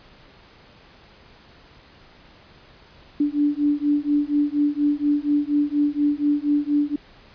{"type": "beating tone pair", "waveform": "sine", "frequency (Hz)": [290, 294.2], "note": ["D4", "D4"], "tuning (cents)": [-22, 3], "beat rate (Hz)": 4.2, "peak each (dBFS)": -21, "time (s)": [3.2, 6.96], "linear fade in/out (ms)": 5, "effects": ["pink hiss -50 dBFS RMS until 7.34 s", "resampled to 11025 Hz"]}